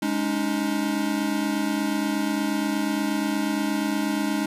square chord, Ab suspended fourth, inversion none, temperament equal with one note detuned, 207.7 / 282.7 / 311.1 Hz, Ab3 / Db4 / Eb4, 0 / +34 / 0 cents, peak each -28 dBFS, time 0.02-4.46 s, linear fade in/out 5 ms, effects resampled to 32000 Hz + 8-bit

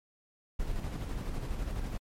brown noise with tremolo, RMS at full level -33 dBFS, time 0.59-1.98 s, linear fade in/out 10 ms, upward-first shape square, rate 12 Hz, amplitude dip 35%, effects MP3 64 kbps

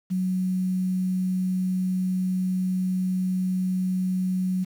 sine tone, 185 Hz, F#3, in tune, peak -22 dBFS, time 0.1-4.65 s, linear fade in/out 20 ms, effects 8-bit

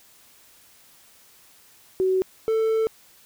sine / triangle tone pair in turn, 375.6 / 443.8 Hz, F#4 / A4, +26 / +15 cents, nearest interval minor third, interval 289 cents, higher second, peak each -18 / -17 dBFS, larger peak second, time 2-2.22 / 2.48-2.87 s, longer second, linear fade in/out 0 ms, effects white hiss -54 dBFS RMS until 3.25 s

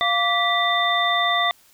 sine tone cluster, 699 / 1158 / 1968 / 3585 Hz, F5 / D6 / B6 / A7, +1 / -25 / -7 / +32 cents, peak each -23 dBFS, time 0.01-1.51 s, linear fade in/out 0 ms, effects white hiss -55 dBFS RMS until 1.73 s

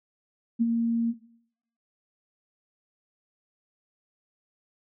sine tone with ADSR envelope, 231.5 Hz, A#3, 12 cents flat, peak -18 dBFS, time 0.59-1.14 s, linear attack 26 ms, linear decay 30 ms, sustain -4 dB, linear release 44 ms, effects noise-tail reverb RT60 0.7 s tail -18 dB re dry

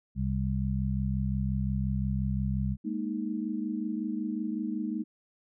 harmonic tone, 65.7 Hz, C2, 8 cents sharp, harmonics 1 / 2 / 3, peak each -31 / -31 / -31 dBFS, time 0.15-2.77 s, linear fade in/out 50 ms
sine chord, Ab suspended second, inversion none, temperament equal, 207.7 / 233.1 / 311.1 Hz, Ab3 / Bb3 / Eb4, 0 / 0 / 0 cents, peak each -34 dBFS, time 2.84-5.04 s, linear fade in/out 20 ms
effects none

